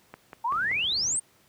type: click train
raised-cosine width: 0.5 ms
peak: -25 dBFS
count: 4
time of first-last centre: 0.14-0.715 s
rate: 5.22 Hz
type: exponential sweep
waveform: sine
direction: up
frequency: 880 to 9040 Hz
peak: -24 dBFS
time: 0.44-1.2 s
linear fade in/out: 10 ms
type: noise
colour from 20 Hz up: brown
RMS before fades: -42 dBFS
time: 0.51-1.17 s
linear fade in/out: 5 ms
effects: pink hiss -61 dBFS RMS until 1.48 s + high-pass 100 Hz 12 dB/octave